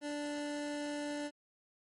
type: tone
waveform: 25% pulse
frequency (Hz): 292.9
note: D4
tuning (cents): -5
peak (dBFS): -33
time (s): 0.01-1.31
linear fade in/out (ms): 50
effects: MP3 48 kbps